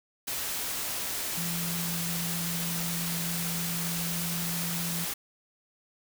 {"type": "tone in noise", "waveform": "sine", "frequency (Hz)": 170, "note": "F3", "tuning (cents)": -46, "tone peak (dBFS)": -33, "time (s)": [1.37, 5.05], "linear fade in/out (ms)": 10, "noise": "white", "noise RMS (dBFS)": -33, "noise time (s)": [0.27, 5.14], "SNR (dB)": -3, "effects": []}